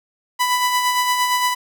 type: tone with tremolo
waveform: sawtooth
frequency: 993 Hz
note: B5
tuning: 9 cents sharp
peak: -11 dBFS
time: 0.39-1.55 s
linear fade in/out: 20 ms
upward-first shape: sine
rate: 8.7 Hz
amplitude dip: 40%
effects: none